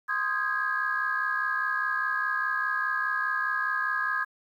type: chord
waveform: sine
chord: Ab major seventh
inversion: first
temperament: equal with one note detuned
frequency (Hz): 1046.5 / 1244.5 / 1596.3 / 1661.2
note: C6 / Eb6 / G6 / Ab6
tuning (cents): 0 / 0 / +31 / 0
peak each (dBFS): -33 / -31 / -32 / -28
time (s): 0.08-4.25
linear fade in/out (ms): 20
effects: tanh soft clip ceiling -16 dBFS + 10-bit